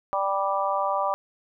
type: harmonic tone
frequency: 196 Hz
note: G3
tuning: in tune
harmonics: 3 / 4 / 5 / 6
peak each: -28 / -28 / -28 / -28 dBFS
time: 0.13-1.14 s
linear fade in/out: 0 ms
effects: none